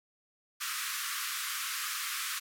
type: band-pass noise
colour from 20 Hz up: pink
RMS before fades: -36 dBFS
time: 0.6-2.4 s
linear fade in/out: 20 ms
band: 1100 to 16000 Hz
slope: 96 dB/octave
effects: none